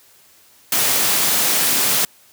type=high-pass noise; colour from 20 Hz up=white; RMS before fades=-17 dBFS; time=0.72-2.05 s; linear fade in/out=2 ms; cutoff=110 Hz; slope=24 dB/octave; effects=white hiss -51 dBFS RMS until 2.32 s + high-pass 60 Hz 12 dB/octave